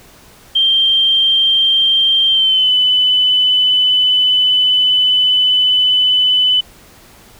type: tone with pitch glide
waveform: sine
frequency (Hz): 3163 to 3005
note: G7 to F#7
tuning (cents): +15 to +26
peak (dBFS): -9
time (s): 0.55-6.61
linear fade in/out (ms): 10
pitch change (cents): -89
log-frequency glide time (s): 2.28-2.72
effects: pink hiss -43 dBFS RMS until 7.39 s